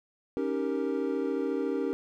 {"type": "chord", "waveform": "triangle", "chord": "Eb dominant seventh", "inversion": "third", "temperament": "equal", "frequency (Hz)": [277.2, 311.1, 392, 466.2], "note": ["Db4", "Eb4", "G4", "Bb4"], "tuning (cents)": [0, 0, 0, 0], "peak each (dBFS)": [-30, -33, -31, -31], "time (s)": [0.37, 1.93], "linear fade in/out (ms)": 0, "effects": []}